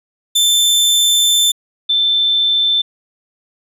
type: tone pair in turn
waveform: sawtooth / sine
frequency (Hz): 3543 / 3543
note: A7 / A7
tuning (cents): +11 / +11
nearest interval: unison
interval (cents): 0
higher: neither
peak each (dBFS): -7 / -11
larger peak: first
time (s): 0.35-1.52 / 1.89-2.82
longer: first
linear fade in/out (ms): 10
effects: resampled to 32000 Hz